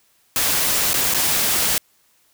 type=noise with dropouts; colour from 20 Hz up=white; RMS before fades=-19 dBFS; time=0.36-1.78 s; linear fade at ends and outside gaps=1 ms; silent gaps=0.933-0.941 / 1.139-1.145 s; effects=white hiss -60 dBFS RMS until 2.33 s